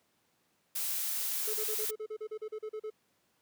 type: noise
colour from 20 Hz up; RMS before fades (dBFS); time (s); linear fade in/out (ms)
blue; -34; 0.75-1.91; 10
type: tone bursts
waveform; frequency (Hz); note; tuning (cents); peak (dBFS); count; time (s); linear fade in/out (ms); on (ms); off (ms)
triangle; 431.7; A4; -33; -34; 14; 1.47-2.903; 10; 68; 37
effects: pink hiss -73 dBFS RMS until 3.41 s + high-pass 150 Hz 12 dB/octave